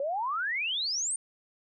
sine exponential sweep, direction up, 534 to 9100 Hz, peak -28 dBFS, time 0-1.16 s, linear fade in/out 2 ms, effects none

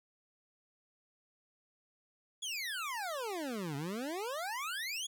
25% pulse exponential two-way sweep, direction down then up, 3451 to 135.1 to 3451 Hz, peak -33 dBFS, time 2.42-5.07 s, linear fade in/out 10 ms, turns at 3.76 s, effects none

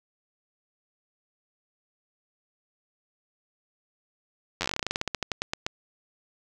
slowing click train, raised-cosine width 0.2 ms, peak -10 dBFS, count 23, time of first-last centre 4.61-5.665 s, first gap 10 ms, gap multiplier 1.13, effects none

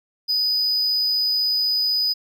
triangle tone, 4978 Hz, D#8, in tune, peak -17 dBFS, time 0.28-2.14 s, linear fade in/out 20 ms, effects none

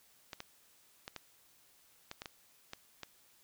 clicks, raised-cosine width 0.2 ms, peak -25 dBFS, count 9, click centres 0.332 / 0.404 / 1.079 / 1.163 / 2.114 / 2.219 / 2.258 / 2.734 / 3.033 s, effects white hiss -66 dBFS RMS until 3.43 s

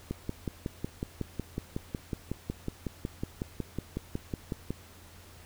click train, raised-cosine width 3 ms, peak -19 dBFS, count 26, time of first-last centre 0.11-4.706 s, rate 5.44 Hz, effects added 86 Hz sine -54 dBFS peak until 5.45 s + pink hiss -54 dBFS RMS until 5.45 s

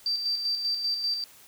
sine tone with tremolo, 4673 Hz, D8, 9 cents flat, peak -24 dBFS, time 0.06-1.24 s, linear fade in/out 2 ms, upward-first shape square, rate 5.1 Hz, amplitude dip 45%, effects white hiss -53 dBFS RMS until 1.47 s

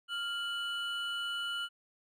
triangle tone pair together, 1396.9 / 2960 Hz, F6 / F#7, 0 / 0 cents, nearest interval octave + minor second, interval 1300 cents, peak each -35 / -35 dBFS, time 0.08-1.69 s, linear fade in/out 50 ms, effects none

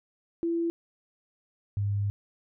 sine tone pair in turn, 336.2 / 101.35 Hz, E4 / G#2, +34 / -42 cents, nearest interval octave + major sixth, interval 2076 cents, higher first, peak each -25 / -25 dBFS, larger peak neither, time 0.43-0.7 / 1.77-2.1 s, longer second, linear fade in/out 0 ms, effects none

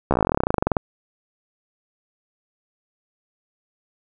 slowing click train, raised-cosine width 1 ms, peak -4 dBFS, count 24, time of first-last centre 0.11-0.768 s, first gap 14 ms, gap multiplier 1.06, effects none

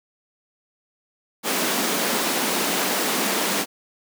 pink high-pass noise, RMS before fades -23 dBFS, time 1.43-3.66 s, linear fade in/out 50 ms, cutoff 190 Hz, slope 48 dB/octave, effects none

